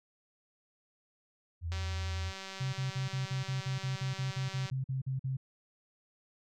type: tone with vibrato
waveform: sine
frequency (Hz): 84.6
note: E2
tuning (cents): +45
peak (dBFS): -33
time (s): 1.61-2.33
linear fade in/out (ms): 50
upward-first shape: sine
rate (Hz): 11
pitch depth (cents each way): 58
type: click train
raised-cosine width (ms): 0.2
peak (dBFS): -26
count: 573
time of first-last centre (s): 1.72-4.699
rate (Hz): 192
type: tone bursts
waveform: sine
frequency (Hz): 132.2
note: C3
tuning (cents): +18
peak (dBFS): -31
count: 16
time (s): 2.6-5.37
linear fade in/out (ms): 10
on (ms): 130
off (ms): 46
effects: none